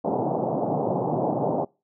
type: band-pass noise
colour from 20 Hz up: white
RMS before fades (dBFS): -25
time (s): 0.04-1.65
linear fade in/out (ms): 10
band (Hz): 120 to 840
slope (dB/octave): 48
effects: noise-tail reverb RT60 0.3 s tail -26 dB re dry